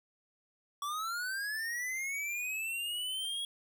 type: linear sweep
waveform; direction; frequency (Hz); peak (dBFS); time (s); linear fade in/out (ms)
square; up; 1130 to 3322; -35; 0.82-3.45; 2
effects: none